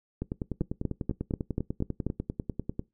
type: two click trains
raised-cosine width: 3 ms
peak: -18 / -15 dBFS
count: 27 / 7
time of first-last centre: 0.22-2.794 / 0.61-2.066 s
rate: 10.1 / 4.12 Hz
effects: noise-tail reverb RT60 0.2 s tail -21 dB re dry